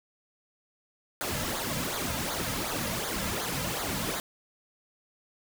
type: noise with flanger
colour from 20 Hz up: pink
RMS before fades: -32 dBFS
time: 1.21-4.2 s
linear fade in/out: 0 ms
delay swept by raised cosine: 0.36 to 2.76 ms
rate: 2.7 Hz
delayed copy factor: -0.75
effects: none